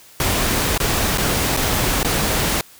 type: noise with dropouts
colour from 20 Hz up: pink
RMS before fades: -19 dBFS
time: 0.2-2.61 s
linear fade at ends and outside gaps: 1 ms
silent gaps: 0.778-0.801 / 1.175-1.182 / 1.566-1.572 / 2.031-2.047 s
effects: white hiss -46 dBFS RMS until 2.79 s

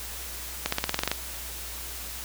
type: accelerating click train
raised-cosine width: 0.2 ms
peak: -7 dBFS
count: 10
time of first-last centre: 0.66-1.115 s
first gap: 64 ms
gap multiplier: 0.94
effects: added 60 Hz sine -42 dBFS peak until 2.24 s + white hiss -38 dBFS RMS until 2.24 s

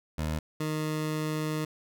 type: tone pair in turn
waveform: 20% pulse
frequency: 77.78 / 154.75 Hz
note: D#2 / D#3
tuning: 0 / -9 cents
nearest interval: octave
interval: 1191 cents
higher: second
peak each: -24 dBFS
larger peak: neither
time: 0.18-0.39 / 0.6-1.65 s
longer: second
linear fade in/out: 5 ms
effects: none

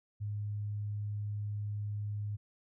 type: tone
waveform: sine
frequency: 103.83 Hz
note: G#2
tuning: in tune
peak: -34 dBFS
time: 0.2-2.37 s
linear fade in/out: 20 ms
effects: none

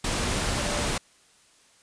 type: tone in noise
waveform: sine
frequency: 587.3 Hz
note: D5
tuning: in tune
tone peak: -36 dBFS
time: 0.57-0.86 s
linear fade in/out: 5 ms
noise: pink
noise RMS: -27 dBFS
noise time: 0.04-0.98 s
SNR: -12 dB
effects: white hiss -59 dBFS RMS until 1.82 s + resampled to 22050 Hz

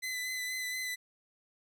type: tone with vibrato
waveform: sawtooth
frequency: 2015 Hz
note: B6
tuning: 34 cents sharp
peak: -31 dBFS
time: 0.02-0.96 s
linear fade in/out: 20 ms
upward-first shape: sine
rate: 4.2 Hz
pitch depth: 20 cents each way
effects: none

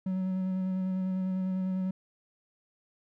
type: tone with vibrato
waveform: triangle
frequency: 187 Hz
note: F#3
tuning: 19 cents sharp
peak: -26 dBFS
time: 0.06-1.91 s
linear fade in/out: 5 ms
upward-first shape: square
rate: 10 Hz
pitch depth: 12 cents each way
effects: none

